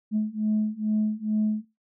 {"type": "beating tone pair", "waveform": "sine", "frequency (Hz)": [213, 215.3], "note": ["G#3", "A3"], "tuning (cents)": [44, -37], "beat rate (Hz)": 2.3, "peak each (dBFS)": [-25, -24], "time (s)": [0.11, 1.65], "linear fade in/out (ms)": 50, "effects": ["noise-tail reverb RT60 0.2 s tail -18 dB re dry", "tanh soft clip ceiling -17 dBFS"]}